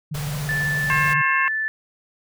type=tone with vibrato; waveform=sine; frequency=146.4 Hz; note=D3; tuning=5 cents flat; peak=-25 dBFS; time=0.11-1.22 s; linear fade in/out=10 ms; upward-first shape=sine; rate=18 Hz; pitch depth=110 cents each way
type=band-stop noise; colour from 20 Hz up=pink; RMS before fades=-33 dBFS; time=0.14-1.14 s; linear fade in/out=10 ms; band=240 to 410 Hz; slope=96 dB/octave
type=tone; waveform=sine; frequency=1755 Hz; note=A6; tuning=5 cents flat; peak=-21 dBFS; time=0.49-1.68 s; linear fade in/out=0 ms
type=harmonic tone; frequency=535 Hz; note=C5; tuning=38 cents sharp; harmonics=2 / 3 / 4 / 5; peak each=-22 / -24 / -25 / -26 dBFS; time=0.9-1.48 s; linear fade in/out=0 ms
effects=none